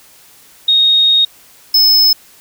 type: tone pair in turn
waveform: sine / square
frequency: 3729 / 5203 Hz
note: A#7 / E8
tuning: 0 / -23 cents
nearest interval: tritone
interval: 577 cents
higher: second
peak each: -7 dBFS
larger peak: neither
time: 0.68-1.25 / 1.74-2.13 s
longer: first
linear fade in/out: 5 ms
effects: white hiss -44 dBFS RMS until 2.4 s